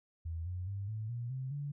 sine tone with pitch steps, 82.4 / 90.38 / 99.13 / 108.73 / 119.25 / 130.8 / 143.47 Hz, E2 / F#2 / G2 / A2 / A#2 / C3 / D3, 0 / -40 / +20 / -20 / +40 / 0 / -40 cents, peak -36 dBFS, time 0.25-1.72 s, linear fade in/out 10 ms, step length 210 ms, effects none

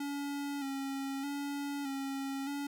square tone with vibrato, 278.4 Hz, C#4, 8 cents sharp, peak -36 dBFS, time 0-2.67 s, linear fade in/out 5 ms, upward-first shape square, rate 0.81 Hz, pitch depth 35 cents each way, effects none

